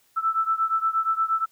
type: beating tone pair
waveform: sine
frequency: 1318.5 / 1327 Hz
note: E6 / E6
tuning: 0 / +11 cents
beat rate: 8.5 Hz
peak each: -23 / -25 dBFS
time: 0.16-1.46 s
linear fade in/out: 20 ms
effects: white hiss -63 dBFS RMS until 1.51 s